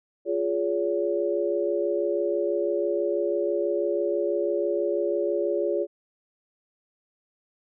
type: chord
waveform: sine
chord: Db major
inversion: first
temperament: equal with one note detuned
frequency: 349.2 / 415.3 / 568 Hz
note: F4 / Ab4 / Db5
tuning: 0 / 0 / +42 cents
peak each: -27 dBFS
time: 0.25-5.87 s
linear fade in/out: 50 ms
effects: none